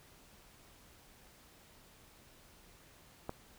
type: click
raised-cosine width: 1 ms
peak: -24 dBFS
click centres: 3.294 s
effects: pink hiss -61 dBFS RMS until 3.58 s

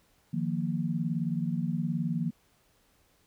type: chord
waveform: sine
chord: Eb suspended second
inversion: none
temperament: equal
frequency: 155.56 / 174.61 / 233.1 Hz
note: Eb3 / F3 / Bb3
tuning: 0 / 0 / 0 cents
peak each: -32 / -31 / -33 dBFS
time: 0.33-2.31 s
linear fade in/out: 10 ms
effects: pink hiss -67 dBFS RMS until 3.26 s

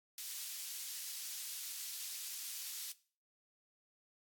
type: high-pass noise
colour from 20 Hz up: pink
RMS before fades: -45 dBFS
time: 0.18-2.92 s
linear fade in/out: 2 ms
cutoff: 4500 Hz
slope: 12 dB/octave
effects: noise-tail reverb RT60 0.4 s tail -18 dB re dry + AAC 64 kbps

